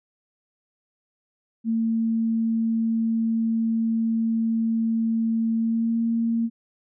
sine tone with pitch glide, 226.1 to 229.7 Hz, A3 to A#3, +47 to -25 cents, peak -20 dBFS, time 1.64-6.5 s, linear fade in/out 50 ms, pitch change +28 cents, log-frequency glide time 5.57-5.99 s, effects none

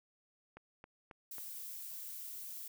click train, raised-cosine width 0.5 ms, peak -36 dBFS, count 4, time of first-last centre 0.57-1.383 s, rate 3.69 Hz
violet noise, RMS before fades -46 dBFS, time 1.31-2.68 s, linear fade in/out 5 ms
effects none

